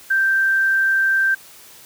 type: tone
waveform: sine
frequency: 1568 Hz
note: G6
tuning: in tune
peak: -14 dBFS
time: 0.1-1.35 s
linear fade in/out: 10 ms
effects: white hiss -44 dBFS RMS until 1.85 s + high-pass 60 Hz 12 dB/octave